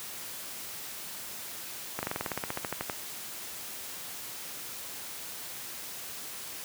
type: slowing click train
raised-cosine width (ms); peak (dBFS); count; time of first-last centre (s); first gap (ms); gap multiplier
0.5; -16; 16; 1.99-2.898; 39; 1.06
effects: white hiss -41 dBFS RMS until 6.64 s + high-pass 80 Hz 12 dB/octave